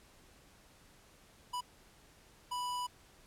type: tone bursts at uneven times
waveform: square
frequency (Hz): 987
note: B5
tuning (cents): -1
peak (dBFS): -36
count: 2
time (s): 1.53-1.61 / 2.51-2.87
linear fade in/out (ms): 10
effects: pink hiss -62 dBFS RMS until 3.26 s + low-pass 12000 Hz 12 dB/octave